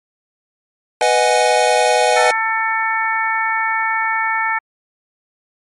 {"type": "chord", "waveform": "square", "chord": "G# minor seventh", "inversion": "first", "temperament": "equal", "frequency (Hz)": [493.9, 622.3, 740, 830.6], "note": ["B4", "D#5", "F#5", "G#5"], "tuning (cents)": [0, 0, 0, 0], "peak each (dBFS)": -18, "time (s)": [1.01, 2.31], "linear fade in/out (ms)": 2}
{"type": "harmonic tone", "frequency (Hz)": 445.5, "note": "A4", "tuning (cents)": 22, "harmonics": [2, 3, 4, 5], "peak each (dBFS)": [-20, -22, -20, -22], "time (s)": [2.16, 4.59], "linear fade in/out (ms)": 10}
{"effects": ["MP3 48 kbps"]}